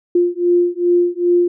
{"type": "beating tone pair", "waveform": "sine", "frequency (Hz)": [349.7, 352.2], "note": ["F4", "F4"], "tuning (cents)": [2, 15], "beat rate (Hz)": 2.5, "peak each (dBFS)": -15, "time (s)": [0.15, 1.48], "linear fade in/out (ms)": 5, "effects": []}